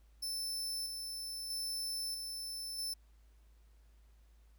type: tone with tremolo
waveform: sawtooth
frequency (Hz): 5290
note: E8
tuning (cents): +5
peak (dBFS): -34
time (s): 0.22-2.94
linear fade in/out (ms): 10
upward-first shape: square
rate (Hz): 0.78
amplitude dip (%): 35
effects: added 54 Hz sine -60 dBFS peak until 4.58 s + pink hiss -75 dBFS RMS until 4.58 s